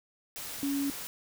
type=tone in noise; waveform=sine; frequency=280 Hz; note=C#4; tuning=18 cents sharp; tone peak=-28 dBFS; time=0.63-0.9 s; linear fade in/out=0 ms; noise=white; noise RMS=-40 dBFS; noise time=0.36-1.07 s; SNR=+9 dB; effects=none